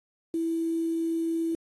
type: tone with quantisation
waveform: sine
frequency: 329.6 Hz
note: E4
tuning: in tune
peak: -25 dBFS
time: 0.34-1.55 s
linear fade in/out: 2 ms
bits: 8
effects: AAC 32 kbps